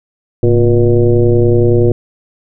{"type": "tone with frequency modulation", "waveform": "sine", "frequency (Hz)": 232.7, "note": "A#3", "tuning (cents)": -3, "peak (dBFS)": -6, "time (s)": [0.43, 1.92], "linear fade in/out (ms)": 2, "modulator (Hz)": 124, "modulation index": 2, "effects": []}